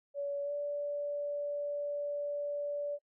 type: tone with pitch glide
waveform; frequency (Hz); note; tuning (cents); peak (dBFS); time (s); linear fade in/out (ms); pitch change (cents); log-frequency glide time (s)
sine; 568 to 579.3; C#5 to D5; +42 to -24; -33; 0.14-2.99; 50; +34; 0.43-0.52
effects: noise-tail reverb RT60 0.1 s tail -26 dB re dry